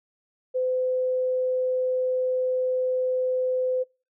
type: tone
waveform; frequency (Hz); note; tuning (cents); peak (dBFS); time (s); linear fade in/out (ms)
sine; 510; C5; -44; -22; 0.54-3.84; 20
effects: noise-tail reverb RT60 0.3 s tail -24 dB re dry